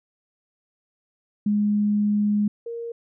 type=tone pair in turn; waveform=sine; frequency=207.7 / 466.3 Hz; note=G#3 / A#4; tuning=0 / +1 cents; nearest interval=octave + major second; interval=1401 cents; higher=second; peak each=-18 / -29 dBFS; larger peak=first; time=1.46-2.48 / 2.66-2.92 s; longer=first; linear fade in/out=5 ms; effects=none